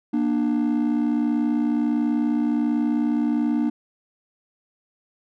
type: tone pair together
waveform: triangle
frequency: 236.1 / 297.5 Hz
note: A#3 / D4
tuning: +22 / +22 cents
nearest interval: major third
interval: 400 cents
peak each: -19 dBFS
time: 0.13-3.7 s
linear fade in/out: 10 ms
effects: tanh soft clip ceiling -13 dBFS